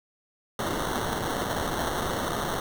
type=noise with sample-and-hold; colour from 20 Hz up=blue; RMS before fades=-29 dBFS; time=0.59-2.6 s; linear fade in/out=2 ms; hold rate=2450 Hz; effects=none